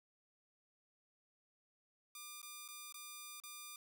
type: tone with dropouts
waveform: 5% pulse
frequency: 1200 Hz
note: D6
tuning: 37 cents sharp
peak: -37 dBFS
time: 2.15-3.76 s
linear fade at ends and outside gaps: 2 ms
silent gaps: 2.417-2.428 / 2.679-2.686 / 2.925-2.942 / 3.401-3.436 s
effects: none